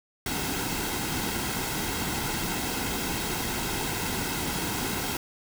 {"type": "noise with comb filter", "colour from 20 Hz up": "pink", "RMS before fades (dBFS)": -30, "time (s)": [0.26, 5.17], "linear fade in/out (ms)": 2, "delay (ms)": 1.7, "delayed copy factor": -0.55, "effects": []}